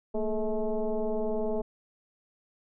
sine tone with frequency modulation, 207.7 Hz, G#3, in tune, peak -26 dBFS, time 0.14-1.62 s, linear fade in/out 10 ms, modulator 218 Hz, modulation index 2.2, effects none

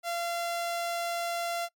sawtooth tone, 686 Hz, F5, 31 cents flat, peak -26 dBFS, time 0.03-1.69 s, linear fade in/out 50 ms, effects noise-tail reverb RT60 0.1 s tail -23 dB re dry + MP3 96 kbps

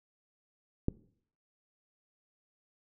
click, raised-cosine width 3 ms, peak -15 dBFS, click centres 0.884 s, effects noise-tail reverb RT60 0.6 s tail -21 dB re dry

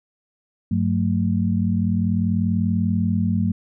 sine tone cluster, 97.8 / 182.5 / 222.9 Hz, G2 / F#3 / A3, -4 / -24 / +23 cents, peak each -22 dBFS, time 0.71-3.52 s, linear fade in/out 5 ms, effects none

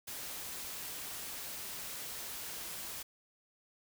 white noise, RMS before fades -43 dBFS, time 0.07-3.03 s, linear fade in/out 10 ms, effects none

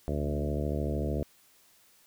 harmonic tone with a mistuned harmonic, 73.42 Hz, D2, in tune, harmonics 1 / 2 / 3 / 4 / 5 / 6 / 7 / 8 / 9, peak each -32 / -35 / -37 / -38 / -39 / -40 / -40 / -41 / -42 dBFS, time 0.08-1.23 s, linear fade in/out 0 ms, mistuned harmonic 2, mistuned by -19 cents, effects white hiss -62 dBFS RMS until 2.06 s

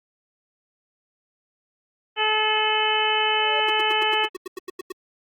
harmonic tone, 431.4 Hz, A4, 34 cents flat, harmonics 1 / 2 / 3 / 4 / 5 / 6 / 7, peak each -28 / -24 / -30 / -29 / -30 / -27 / -24 dBFS, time 2.16-4.29 s, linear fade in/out 50 ms
triangle tone with exponential growth, 587 Hz, D5, 1 cent flat, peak -25 dBFS, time 3.2-3.6 s, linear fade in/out 1 ms, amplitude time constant 86 ms
square tone bursts, 371.1 Hz, F#4, 5 cents sharp, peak -30 dBFS, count 12, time 3.68-4.922 s, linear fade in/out 5 ms, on 21 ms, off 90 ms
effects Opus 24 kbps

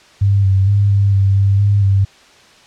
sine tone with pitch steps, 99.6 / 96.3 / 101.1 / 99.8 / 97.9 / 98.8 / 101.4 / 97.9 Hz, G2 / G2 / G#2 / G2 / G2 / G2 / G#2 / G2, +28 / -30 / -46 / +32 / -2 / +14 / -41 / -2 cents, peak -9 dBFS, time 0.21-2.05 s, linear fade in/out 10 ms, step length 230 ms, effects white hiss -45 dBFS RMS until 2.66 s + low-pass 5000 Hz 12 dB/octave

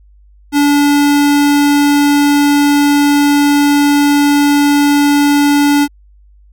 square tone, 288.3 Hz, D4, 32 cents flat, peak -8 dBFS, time 0.52-5.88 s, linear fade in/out 50 ms, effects added 50 Hz sine -41 dBFS peak until 6.52 s

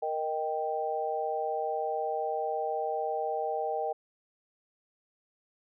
sine chord, Eb major, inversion second, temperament equal, 466.2 / 622.3 / 784 Hz, Bb4 / Eb5 / G5, 0 / 0 / 0 cents, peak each -34 / -34 / -32 dBFS, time 0.02-3.93 s, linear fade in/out 10 ms, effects none

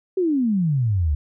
sine exponential sweep, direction down, 388.4 to 69.3 Hz, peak -17 dBFS, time 0.17-1.15 s, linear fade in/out 5 ms, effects none

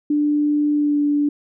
sine tone with pitch glide, 295.4 to 291.5 Hz, D4 to D4, +10 to -13 cents, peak -15 dBFS, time 0.1-1.29 s, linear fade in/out 5 ms, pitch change -23 cents, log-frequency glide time 0.74-0.99 s, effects none

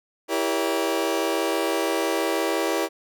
30% pulse chord, E diminished seventh, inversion none, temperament just, 329.6 / 395.6 / 474.7 / 569.6 Hz, E4 / G4 / Bb4 / Db5, 0 / +16 / +31 / +47 cents, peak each -24 / -25 / -26 / -26 dBFS, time 0.28-2.89 s, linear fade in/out 50 ms, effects none

